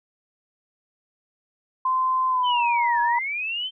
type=tone with pitch glide; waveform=sine; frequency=1034 to 948.2 Hz; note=C6 to A#5; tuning=-21 to +29 cents; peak=-19 dBFS; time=1.85-3.19 s; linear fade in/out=5 ms; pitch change=-150 cents; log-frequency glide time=2.29-2.63 s
type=linear two-way sweep; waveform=sine; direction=down then up; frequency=3136 to 1658 to 3136 Hz; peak=-25 dBFS; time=2.43-3.71 s; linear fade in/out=50 ms; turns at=3.01 s
effects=none